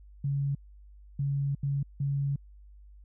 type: tone bursts at uneven times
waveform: sine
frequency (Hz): 140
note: C#3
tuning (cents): +18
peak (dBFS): -26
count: 4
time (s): 0.24-0.55 / 1.19-1.55 / 1.63-1.83 / 2-2.36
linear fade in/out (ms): 5
effects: added 50 Hz sine -49 dBFS peak until 3.04 s